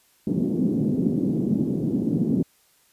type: band-pass noise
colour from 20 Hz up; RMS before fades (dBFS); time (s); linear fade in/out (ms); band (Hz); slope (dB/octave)
pink; -23; 0.27-2.43; 2; 170 to 310; 24
effects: white hiss -61 dBFS RMS until 2.92 s + resampled to 32000 Hz